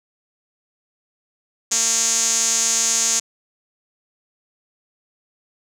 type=tone with band-pass filter; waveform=sawtooth; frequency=227.8 Hz; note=A#3; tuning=40 cents flat; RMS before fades=-19 dBFS; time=1.71-3.2 s; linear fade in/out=10 ms; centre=6700 Hz; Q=6.1; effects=none